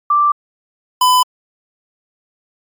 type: tone pair in turn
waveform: sine / square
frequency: 1174.7 / 1004.1 Hz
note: D6 / B5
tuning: 0 / +28 cents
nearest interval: minor third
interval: 272 cents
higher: first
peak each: -9 dBFS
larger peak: neither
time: 0.1-0.32 / 1.01-1.23 s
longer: neither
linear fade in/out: 5 ms
effects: MP3 96 kbps